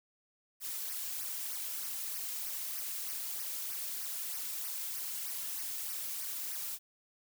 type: noise with flanger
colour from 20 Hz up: blue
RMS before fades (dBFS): -39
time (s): 0.6-6.79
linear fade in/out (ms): 50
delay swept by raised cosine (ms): 0.26 to 2.66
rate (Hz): 3.2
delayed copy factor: -0.8
effects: none